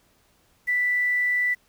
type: tone with quantisation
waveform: sine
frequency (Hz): 1975.5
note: B6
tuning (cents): 0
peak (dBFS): -20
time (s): 0.67-1.55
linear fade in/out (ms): 20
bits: 8
effects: pink hiss -63 dBFS RMS until 1.68 s